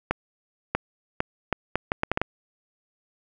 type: accelerating click train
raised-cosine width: 0.5 ms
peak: -7 dBFS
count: 10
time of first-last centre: 0.11-2.216 s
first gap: 640 ms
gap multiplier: 0.71
effects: none